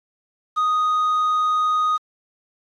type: tone with quantisation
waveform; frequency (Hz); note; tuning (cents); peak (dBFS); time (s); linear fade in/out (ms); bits
triangle; 1244.5; D#6; 0; -15; 0.56-1.98; 20; 7
effects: low-pass 6000 Hz 12 dB/octave + AAC 64 kbps